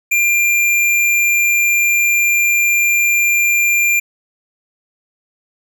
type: tone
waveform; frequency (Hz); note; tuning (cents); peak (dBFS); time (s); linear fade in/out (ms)
square; 2387; D7; +28; -12; 0.11-4; 10
effects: none